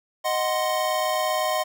square chord, C diminished, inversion first, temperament equal, 622.3 / 740 / 1046.5 Hz, Eb5 / Gb5 / C6, 0 / 0 / 0 cents, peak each -26 / -28 / -28 dBFS, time 0.24-1.64 s, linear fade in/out 20 ms, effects none

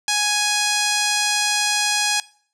5% pulse tone with low-pass filter, 832 Hz, G#5, 3 cents sharp, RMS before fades -20 dBFS, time 0.08-2.2 s, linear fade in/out 2 ms, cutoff 7400 Hz, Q 0.89, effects noise-tail reverb RT60 0.5 s tail -21 dB re dry

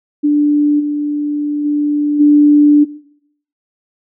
sine tone with level steps, 294.1 Hz, D4, 3 cents sharp, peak -8 / -14 / -11 / -4 dBFS, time 0.23-2.85 s, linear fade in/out 20 ms, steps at 0.79 / 1.64 / 2.19 s, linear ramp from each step 20 ms, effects noise-tail reverb RT60 0.7 s tail -19 dB re dry

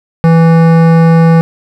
sine tone with hard clipping, 164.81 Hz, E3, in tune, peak -5 dBFS, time 0.24-1.41 s, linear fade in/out 0 ms, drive 16 dB, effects none

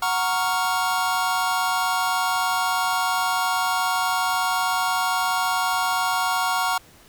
square chord, Gb major seventh, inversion none, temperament equal, 740 / 932.3 / 1108.7 / 1396.9 Hz, Gb5 / Bb5 / Db6 / F6, 0 / 0 / 0 / 0 cents, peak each -27 dBFS, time 0.02-6.78 s, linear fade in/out 5 ms, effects pink hiss -51 dBFS RMS until 7.08 s

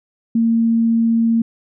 sine tone, 228.8 Hz, A#3, 32 cents flat, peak -12 dBFS, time 0.35-1.42 s, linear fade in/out 5 ms, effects none

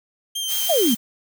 sawtooth tone with vibrato, 3160 Hz, G7, 13 cents sharp, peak -21 dBFS, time 0.35-0.95 s, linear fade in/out 10 ms, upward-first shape sine, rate 6.1 Hz, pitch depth 19 cents each way
blue noise, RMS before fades -25 dBFS, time 0.47-0.97 s, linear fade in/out 50 ms
sine exponential sweep, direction down, 740 to 207.7 Hz, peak -16 dBFS, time 0.69-0.95 s, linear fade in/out 10 ms
effects none

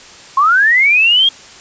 sine linear sweep, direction up, 1046.5 to 3277 Hz, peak -7 dBFS, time 0.37-1.29 s, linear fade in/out 5 ms, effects white hiss -37 dBFS RMS until 1.6 s + resampled to 16000 Hz

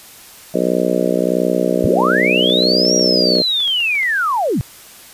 harmonic tone, 61.5 Hz, B1, 7 cents flat, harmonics 3 / 4 / 5 / 6 / 7 / 8 / 9 / 10, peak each -22 / -22 / -22 / -22 / -22 / -22 / -22 / -22 dBFS, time 0.54-3.42 s, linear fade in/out 5 ms
sine linear two-way sweep, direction up then down, 41.89 to 5730 to 91.1 Hz, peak -14 dBFS, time 1.84-4.61 s, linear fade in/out 0 ms, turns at 2.95 s
clicks, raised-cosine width 0.2 ms, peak -18 dBFS, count 11, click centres 2.5 / 2.632 / 2.852 / 2.995 / 3.354 / 3.384 / 3.604 / 3.677 / 3.804 / 3.953 / 4.031 s
effects white hiss -40 dBFS RMS until 5.13 s + resampled to 32000 Hz

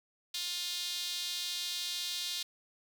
sawtooth tone with high-pass filter, 353.9 Hz, F4, 23 cents sharp, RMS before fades -37 dBFS, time 0.34-2.43 s, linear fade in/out 5 ms, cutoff 3800 Hz, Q 3.2, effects none

